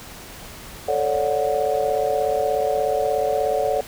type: chord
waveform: sine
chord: D major seventh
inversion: second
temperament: just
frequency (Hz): 440.5 / 550.6 / 587.3 / 734.2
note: A4 / C#5 / D5 / F#5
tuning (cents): +2 / -12 / 0 / -14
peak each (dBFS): -24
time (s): 0.88-3.81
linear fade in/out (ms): 5
effects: pink hiss -39 dBFS RMS until 3.87 s